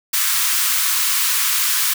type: high-pass noise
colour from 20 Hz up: white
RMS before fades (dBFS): -18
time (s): 0.13-1.94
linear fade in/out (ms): 10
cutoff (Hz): 1000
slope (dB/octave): 48
effects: none